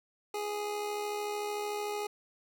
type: tone with amplitude modulation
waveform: 25% pulse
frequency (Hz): 415.5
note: G#4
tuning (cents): +1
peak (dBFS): -28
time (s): 0.34-2.07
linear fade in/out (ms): 5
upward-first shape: sine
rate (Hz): 73.4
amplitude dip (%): 35
effects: none